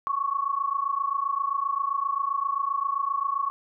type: tone pair together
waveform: sine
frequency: 1097.4 / 1125 Hz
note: C#6 / C#6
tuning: -18 / +25 cents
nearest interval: unison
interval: 43 cents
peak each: -27 dBFS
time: 0.07-3.5 s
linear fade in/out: 0 ms
effects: none